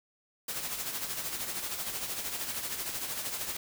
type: noise with tremolo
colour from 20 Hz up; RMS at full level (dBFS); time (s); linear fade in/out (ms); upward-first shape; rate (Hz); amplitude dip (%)
white; -34; 0.48-3.57; 5; sine; 13; 50
effects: none